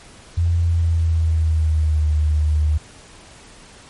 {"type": "tone with pitch glide", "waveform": "sine", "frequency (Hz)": [85, 76.17], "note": ["F2", "D#2"], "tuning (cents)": [-46, -36], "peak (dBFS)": -14, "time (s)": [0.37, 2.78], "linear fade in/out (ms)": 10, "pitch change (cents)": -190, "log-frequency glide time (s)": [0.6, 2.09], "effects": ["pink hiss -44 dBFS RMS until 3.89 s", "MP3 48 kbps"]}